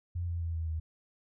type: tone with pitch steps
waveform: sine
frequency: 87.2 / 85.26 / 83.36 / 81.5 / 79.69 Hz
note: F2 / F2 / E2 / E2 / D#2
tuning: -2 / -41 / +20 / -19 / +42 cents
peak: -31 dBFS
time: 0.15-0.8 s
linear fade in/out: 10 ms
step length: 130 ms
effects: none